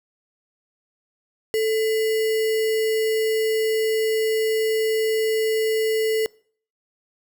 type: tone with sample-and-hold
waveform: sine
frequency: 439.6 Hz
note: A4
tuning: 2 cents flat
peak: -18 dBFS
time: 1.54-6.26 s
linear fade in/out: 0 ms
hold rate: 2450 Hz
effects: noise-tail reverb RT60 0.5 s tail -24 dB re dry